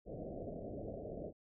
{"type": "low-pass noise", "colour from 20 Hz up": "white", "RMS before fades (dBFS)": -45, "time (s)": [0.05, 1.33], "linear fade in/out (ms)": 50, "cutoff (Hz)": 680, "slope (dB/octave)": 96, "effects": []}